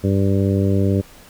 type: harmonic tone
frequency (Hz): 98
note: G2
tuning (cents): 0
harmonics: 1 / 2 / 3 / 4 / 5 / 6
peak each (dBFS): -17 / -20 / -23 / -24 / -27 / -30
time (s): 0.03-1.02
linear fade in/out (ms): 20
effects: pink hiss -45 dBFS RMS until 1.29 s